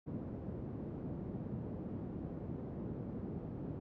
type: band-pass noise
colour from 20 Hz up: pink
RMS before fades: -43 dBFS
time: 0.06-3.8 s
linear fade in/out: 20 ms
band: 110 to 330 Hz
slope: 12 dB/octave
effects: none